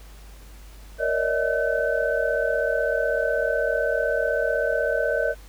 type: tone cluster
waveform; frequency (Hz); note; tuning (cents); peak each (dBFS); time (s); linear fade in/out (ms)
sine; 466.6 / 563 / 603 / 639 / 1523; A#4 / C#5 / D5 / D#5 / F#6; +2 / +27 / +46 / +46 / +50; -27; 0.98-5.35; 50
effects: added 50 Hz sine -42 dBFS peak until 5.48 s + pink hiss -51 dBFS RMS until 5.48 s